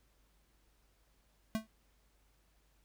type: tone with exponential decay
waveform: square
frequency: 220 Hz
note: A3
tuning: in tune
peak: -29 dBFS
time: 1.55-1.67 s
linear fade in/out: 0 ms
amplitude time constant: 26 ms
effects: added 50 Hz sine -70 dBFS peak until 2.84 s + pink hiss -74 dBFS RMS until 2.84 s